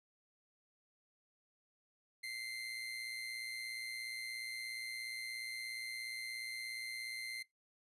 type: tone with amplitude modulation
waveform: 30% pulse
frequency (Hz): 2084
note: C7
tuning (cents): -7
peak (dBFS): -37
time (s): 2.23-7.43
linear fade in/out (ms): 10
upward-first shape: sine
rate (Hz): 117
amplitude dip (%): 50
effects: noise-tail reverb RT60 0.2 s tail -22 dB re dry + resampled to 32000 Hz